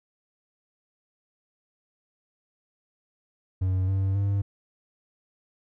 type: tone with pitch steps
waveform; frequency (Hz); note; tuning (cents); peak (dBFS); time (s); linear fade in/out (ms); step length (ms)
triangle; 93.3 / 96.42 / 99.65; F#2 / G2 / G2; +15 / -28 / +29; -20; 3.61-4.42; 10; 270
effects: none